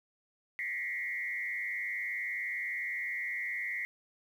sine tone with frequency modulation, 2035 Hz, C7, 49 cents flat, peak -33 dBFS, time 0.59-3.85 s, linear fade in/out 0 ms, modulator 99.5 Hz, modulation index 1.5, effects 10-bit

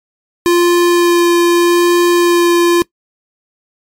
square tone with vibrato, 347 Hz, F4, 11 cents flat, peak -8 dBFS, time 0.46-2.82 s, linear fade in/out 0 ms, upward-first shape sine, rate 0.81 Hz, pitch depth 9 cents each way, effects noise-tail reverb RT60 0.1 s tail -22 dB re dry + MP3 64 kbps

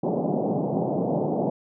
pink band-pass noise, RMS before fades -25 dBFS, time 0.03-1.5 s, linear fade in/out 5 ms, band 140 to 790 Hz, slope 48 dB/octave, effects none

